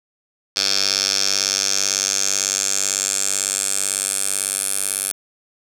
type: tone with band-pass filter sweep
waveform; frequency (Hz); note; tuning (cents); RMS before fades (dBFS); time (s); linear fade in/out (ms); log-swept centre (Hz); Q
10% pulse; 98; G2; 0; -21; 0.56-5.12; 5; 5000 to 10000; 4.2
effects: none